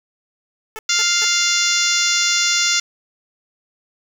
10% pulse tone bursts, 436.6 Hz, A4, 13 cents flat, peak -21 dBFS, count 3, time 0.76-1.247 s, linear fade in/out 0 ms, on 29 ms, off 200 ms
harmonic tone, 698.5 Hz, F5, in tune, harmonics 2 / 3 / 4 / 5 / 6 / 7 / 8 / 9 / 10, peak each -24 / -23 / -25 / -23 / -25 / -24 / -22 / -25 / -23 dBFS, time 0.89-2.8 s, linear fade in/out 5 ms
effects 7-bit

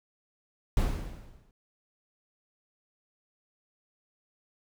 brown noise with exponential decay, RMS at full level -23 dBFS, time 0.77-1.51 s, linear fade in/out 1 ms, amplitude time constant 160 ms, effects none

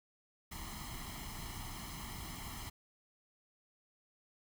pink noise with comb filter, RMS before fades -45 dBFS, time 0.51-2.7 s, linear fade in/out 10 ms, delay 0.97 ms, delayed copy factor +0.8, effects none

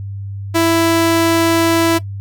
sawtooth tone, 331.3 Hz, E4, 9 cents sharp, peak -7 dBFS, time 0.54-1.99 s, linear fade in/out 20 ms, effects noise-tail reverb RT60 0.1 s tail -17 dB re dry + added 99 Hz sine -23 dBFS peak until 2.2 s

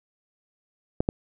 clicks, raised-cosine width 2 ms, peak -9 dBFS, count 2, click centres 1.005 / 1.089 s, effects none

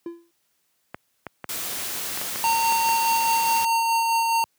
triangle tone with exponential decay, 340 Hz, F4, 46 cents flat, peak -25 dBFS, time 0.06-0.31 s, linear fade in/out 2 ms, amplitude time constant 53 ms
clicks, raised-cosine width 0.5 ms, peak -17 dBFS, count 8, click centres 0.945 / 1.267 / 1.443 / 2.175 / 2.215 / 2.359 / 2.723 / 2.89 s
white noise, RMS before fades -30 dBFS, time 1.49-3.65 s, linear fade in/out 2 ms
square tone with tremolo, 915 Hz, A#5, 32 cents flat, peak -19 dBFS, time 2.44-4.44 s, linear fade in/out 0 ms, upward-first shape sine, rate 4.8 Hz, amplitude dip 25%
effects white hiss -70 dBFS RMS until 4.58 s + high-pass 80 Hz 12 dB/octave

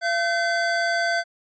square tone pair together, 683.3 / 1534 Hz, F5 / G6, -38 / -38 cents, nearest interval octave + major second, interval 1400 cents, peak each -24 dBFS, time 0.01-1.24 s, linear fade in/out 50 ms, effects resampled to 16000 Hz

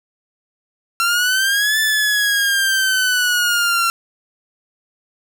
sawtooth exponential two-way sweep, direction up then down, 1361 to 1758 to 1361 Hz, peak -11 dBFS, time 1-3.9 s, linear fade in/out 0 ms, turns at 1.79 s, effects none

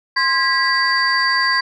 sine tone cluster, 1051 / 1636 / 1951 / 4647 Hz, C6 / G#6 / B6 / D8, +7 / -26 / -22 / -19 cents, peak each -19 dBFS, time 0.16-1.61 s, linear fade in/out 10 ms, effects tanh soft clip ceiling -6 dBFS

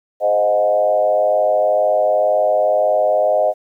sine tone with frequency modulation, 622.3 Hz, D#5, in tune, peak -12 dBFS, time 0.2-3.54 s, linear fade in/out 50 ms, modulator 102 Hz, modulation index 1, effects 9-bit

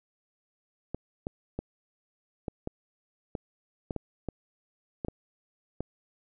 clicks, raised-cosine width 2 ms, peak -19 dBFS, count 12, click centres 0.946 / 1.269 / 1.59 / 2.482 / 2.674 / 3.352 / 3.908 / 3.963 / 4.287 / 5.048 / 5.084 / 5.806 s, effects none

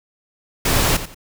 pink noise with echo, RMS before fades -17 dBFS, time 0.65-0.97 s, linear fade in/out 5 ms, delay 88 ms, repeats 2, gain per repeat -12 dB, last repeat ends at 1.146 s, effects none

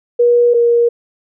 sine tone pair in turn, 480 / 472.3 Hz, B4 / A#4, -49 / +23 cents, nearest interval unison, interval 28 cents, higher first, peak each -7 / -8 dBFS, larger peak first, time 0.19-0.54 / 0.54-0.89 s, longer neither, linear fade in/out 10 ms, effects none

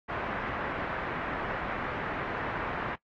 white low-pass noise, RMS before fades -34 dBFS, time 0.08-2.96 s, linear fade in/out 20 ms, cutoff 1800 Hz, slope 24 dB/octave, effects noise-tail reverb RT60 0.1 s tail -20 dB re dry + AAC 48 kbps

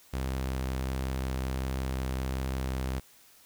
sawtooth tone with vibrato, 65.41 Hz, C2, in tune, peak -26 dBFS, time 0.13-3 s, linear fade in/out 10 ms, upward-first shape sine, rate 1.4 Hz, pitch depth 9 cents each way, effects white hiss -58 dBFS RMS until 3.45 s

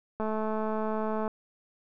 click train, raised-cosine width 1 ms, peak -19 dBFS, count 235, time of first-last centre 0.2-1.278 s, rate 217 Hz, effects none

